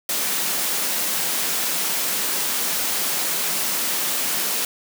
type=high-pass noise; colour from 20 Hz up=white; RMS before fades=-23 dBFS; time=0.09-4.65 s; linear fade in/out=2 ms; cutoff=150 Hz; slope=96 dB/octave; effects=none